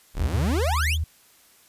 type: exponential sweep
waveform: 40% pulse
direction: up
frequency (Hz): 30.87 to 3729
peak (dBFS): -23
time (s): 0.14-0.98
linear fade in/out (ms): 50
type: tone with vibrato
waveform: sine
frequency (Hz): 77.78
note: D#2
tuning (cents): 0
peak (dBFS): -22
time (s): 0.19-1.04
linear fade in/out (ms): 5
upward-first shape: square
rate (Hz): 2.9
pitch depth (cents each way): 29
effects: white hiss -56 dBFS RMS until 1.68 s + resampled to 32000 Hz